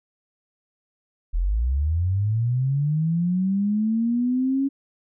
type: linear sweep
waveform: sine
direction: up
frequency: 38.38 to 277.2 Hz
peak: -19 dBFS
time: 1.33-4.69 s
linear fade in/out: 20 ms
effects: none